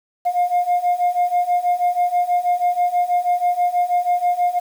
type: beating tone pair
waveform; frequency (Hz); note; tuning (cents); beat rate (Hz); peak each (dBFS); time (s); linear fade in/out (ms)
sine; 707 / 713.2; F5 / F5; +21 / +36; 6.2; -18 / -16; 0.25-4.6; 20
effects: tanh soft clip ceiling -12 dBFS + 7-bit